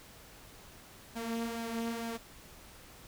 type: tone with flanger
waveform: sawtooth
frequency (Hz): 230.2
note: A#3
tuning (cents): -22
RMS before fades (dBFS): -37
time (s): 1.15-2.18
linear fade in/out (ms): 20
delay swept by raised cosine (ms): 1.2 to 4.7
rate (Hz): 2.2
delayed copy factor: +0.5
effects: pink hiss -54 dBFS RMS until 3.07 s